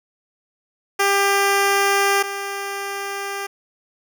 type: tone pair in turn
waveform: 10% pulse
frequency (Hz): 397.7 / 397.7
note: G4 / G4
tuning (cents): +25 / +25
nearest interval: unison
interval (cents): 0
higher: neither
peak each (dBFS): -7 / -17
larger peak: first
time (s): 0.99-2.23 / 2.23-3.47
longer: neither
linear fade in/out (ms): 10
effects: none